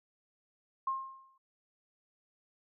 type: tone with exponential decay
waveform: sine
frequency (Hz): 1066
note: C6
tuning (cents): +32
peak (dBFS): -28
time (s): 0.87-1.38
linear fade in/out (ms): 5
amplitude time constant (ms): 110
effects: none